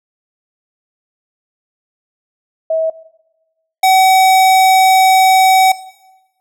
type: tone pair in turn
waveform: sine / square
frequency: 644 / 756.9 Hz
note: E5 / F#5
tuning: -41 / +39 cents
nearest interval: minor third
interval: 280 cents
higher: second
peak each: -12 / -8 dBFS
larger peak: second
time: 2.7-2.9 / 3.83-5.72 s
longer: second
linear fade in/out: 5 ms
effects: noise-tail reverb RT60 1.0 s tail -17 dB re dry